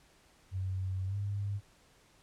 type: tone with pitch glide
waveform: sine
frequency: 94.1 to 100.85 Hz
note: F#2 to G2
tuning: +30 to +50 cents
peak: -32 dBFS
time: 0.51-1.61 s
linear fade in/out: 50 ms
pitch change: +120 cents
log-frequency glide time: 1.06-1.16 s
effects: pink hiss -64 dBFS RMS until 2.22 s + low-pass 10000 Hz 12 dB/octave